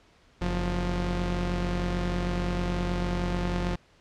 sawtooth tone pair together, 46.49 / 176.6 Hz, F#1 / F3, +9 / +20 cents, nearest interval octave + major seventh, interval 2311 cents, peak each -25 dBFS, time 0.41-3.76 s, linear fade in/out 10 ms, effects pink hiss -60 dBFS RMS until 4 s + low-pass 5000 Hz 12 dB/octave

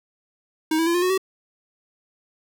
square tone with pitch steps, 315.4 / 327.5 / 340 / 353 / 366.5 / 380.5 Hz, D#4 / E4 / F4 / F4 / F#4 / F#4, +24 / -11 / -46 / +19 / -16 / +48 cents, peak -19 dBFS, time 0.71-1.178 s, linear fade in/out 5 ms, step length 78 ms, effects none

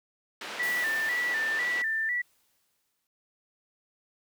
white band-pass noise, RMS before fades -39 dBFS, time 0.41-1.82 s, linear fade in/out 2 ms, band 290 to 2900 Hz, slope 12 dB/octave
sine tone with vibrato, 1864.7 Hz, A#6, in tune, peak -26 dBFS, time 0.59-2.22 s, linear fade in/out 10 ms, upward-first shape square, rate 2 Hz, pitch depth 79 cents each way
white noise with exponential decay, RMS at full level -40 dBFS, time 0.63-3.07 s, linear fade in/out 1 ms, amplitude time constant 530 ms
effects none

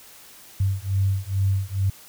sine beating tone pair, 96 / 98.3 Hz, G2 / G2, -36 / +5 cents, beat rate 2.3 Hz, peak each -23 dBFS, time 0.6-1.9 s, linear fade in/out 5 ms, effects white hiss -47 dBFS RMS until 2.08 s

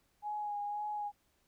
sine tone with vibrato, 830 Hz, G#5, 1 cent flat, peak -35 dBFS, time 0.22-1.12 s, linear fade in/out 50 ms, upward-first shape sine, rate 1.9 Hz, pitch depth 22 cents each way, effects pink hiss -74 dBFS RMS until 1.47 s

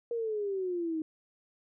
sine exponential sweep, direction down, 475.9 to 310.7 Hz, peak -30 dBFS, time 0.11-1.02 s, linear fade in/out 2 ms, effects none

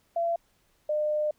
sine tone pair in turn, 678 / 604 Hz, E5 / D5, +49 / +48 cents, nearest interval major second, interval 201 cents, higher first, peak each -24 dBFS, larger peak neither, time 0.16-0.36 / 0.89-1.31 s, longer second, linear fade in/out 5 ms, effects pink hiss -68 dBFS RMS until 1.38 s

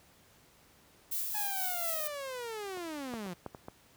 violet noise with tremolo, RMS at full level -34 dBFS, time 1.11-2.08 s, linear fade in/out 10 ms, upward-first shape sine, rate 4.2 Hz, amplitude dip 30%
sawtooth linear sweep, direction down, 850 to 167.9 Hz, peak -34 dBFS, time 1.34-3.34 s, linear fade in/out 10 ms
clicks, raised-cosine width 1 ms, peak -34 / -25 / -33 / -24 / -30 / -28 dBFS, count 6, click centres 2.773 / 3.138 / 3.263 / 3.463 / 3.548 / 3.684 s
effects pink hiss -62 dBFS RMS until 3.96 s + high-pass 60 Hz 12 dB/octave

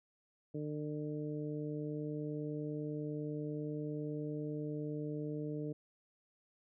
harmonic tone, 150.1 Hz, D3, 38 cents sharp, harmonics 1 / 2 / 3 / 4, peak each -41 / -41 / -43 / -51 dBFS, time 0.54-5.73 s, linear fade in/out 10 ms, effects none

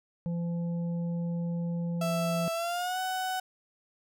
harmonic tone, 170.6 Hz, F3, 40 cents flat, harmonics 1 / 3 / 5, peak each -29 / -42 / -54 dBFS, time 0.26-2.48 s, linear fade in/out 0 ms
35% pulse tone with pitch glide, 662 to 747.4 Hz, E5 to F#5, +7 to +17 cents, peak -28 dBFS, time 2.01-3.4 s, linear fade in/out 5 ms, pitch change +210 cents, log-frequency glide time 2.53-2.99 s
effects none

